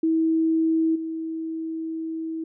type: tone with level steps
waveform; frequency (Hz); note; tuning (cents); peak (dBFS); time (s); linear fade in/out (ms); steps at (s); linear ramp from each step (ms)
sine; 323.1; E4; -35; -18 / -27; 0.03-2.44; 5; 0.95; 10
effects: none